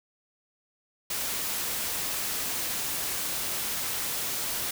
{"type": "noise", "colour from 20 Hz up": "white", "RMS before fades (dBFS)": -31, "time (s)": [1.1, 4.71], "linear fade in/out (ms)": 5, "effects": []}